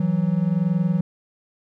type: tone pair together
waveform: triangle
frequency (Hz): 164.06 / 185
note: E3 / F#3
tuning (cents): -8 / 0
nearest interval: major second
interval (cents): 208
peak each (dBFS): -19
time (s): 0-1.01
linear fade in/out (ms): 5
effects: none